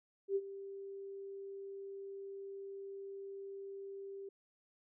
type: tone with ADSR envelope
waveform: sine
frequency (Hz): 393.4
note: G4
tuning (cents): +6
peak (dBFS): -29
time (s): 0.28-4.29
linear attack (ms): 77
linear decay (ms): 47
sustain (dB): -15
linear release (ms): 5
effects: none